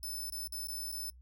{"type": "tone with dropouts", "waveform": "5% pulse", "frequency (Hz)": 5274, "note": "E8", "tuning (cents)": 0, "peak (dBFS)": -32, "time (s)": [0.03, 1.1], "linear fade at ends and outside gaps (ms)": 1, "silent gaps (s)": [[0.3, 0.323], [0.474, 0.523], [0.672, 0.684], [0.917, 0.925]], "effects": ["noise-tail reverb RT60 0.1 s tail -24 dB re dry", "added 62 Hz sine -53 dBFS peak until 1.21 s"]}